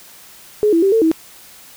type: tone with pitch steps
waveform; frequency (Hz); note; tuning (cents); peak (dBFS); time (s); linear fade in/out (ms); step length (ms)
sine; 421 / 332.9 / 390.3 / 448.6 / 321.6; G#4 / E4 / G4 / A4 / E4; +24 / +17 / -8 / +34 / -43; -10; 0.63-1.115; 0; 97
effects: white hiss -42 dBFS RMS until 1.76 s